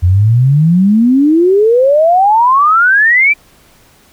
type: exponential sweep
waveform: sine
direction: up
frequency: 85 to 2381 Hz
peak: -5 dBFS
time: 0.02-3.34 s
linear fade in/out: 20 ms
effects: pink hiss -46 dBFS RMS until 4.12 s